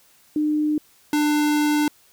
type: tone pair in turn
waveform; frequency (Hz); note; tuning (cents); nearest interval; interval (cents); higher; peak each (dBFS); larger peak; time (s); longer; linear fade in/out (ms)
sine / square; 302.3 / 298.1; D#4 / D4; -50 / +26; unison; 24; first; -18; neither; 0.36-0.78 / 1.13-1.88; second; 2
effects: white hiss -56 dBFS RMS until 2.12 s